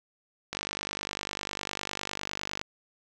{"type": "click train", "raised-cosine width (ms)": 0.2, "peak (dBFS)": -15, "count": 105, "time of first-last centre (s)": [0.53, 2.614], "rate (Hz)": 49.9, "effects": []}